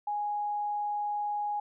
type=tone; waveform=sine; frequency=829 Hz; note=G#5; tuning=3 cents flat; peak=-29 dBFS; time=0.07-1.6 s; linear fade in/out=5 ms; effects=none